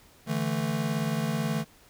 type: chord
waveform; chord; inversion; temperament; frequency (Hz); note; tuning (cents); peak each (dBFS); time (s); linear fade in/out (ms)
square; D suspended second; none; just; 146.83 / 165.19 / 220.2; D3 / E3 / A3; 0 / +4 / +2; -32 / -32 / -31; 0.26-1.65; 50
effects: pink hiss -57 dBFS RMS until 1.89 s